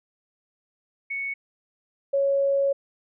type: tone pair in turn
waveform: sine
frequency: 2217 / 554.2 Hz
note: C#7 / C#5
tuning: 0 / -1 cents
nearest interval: 2 octaves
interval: 2401 cents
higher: first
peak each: -27 / -19 dBFS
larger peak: second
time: 1.1-1.34 / 2.13-2.73 s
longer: second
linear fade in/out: 10 ms
effects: none